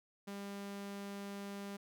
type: tone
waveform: sawtooth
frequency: 200 Hz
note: G3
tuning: 35 cents sharp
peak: -39 dBFS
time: 0.27-1.77 s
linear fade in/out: 10 ms
effects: none